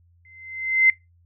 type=tone with exponential growth; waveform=sine; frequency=2070 Hz; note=C7; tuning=19 cents flat; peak=-10 dBFS; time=0.25-0.9 s; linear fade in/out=2 ms; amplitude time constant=140 ms; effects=noise-tail reverb RT60 0.2 s tail -23 dB re dry + added 86 Hz sine -55 dBFS peak until 1.25 s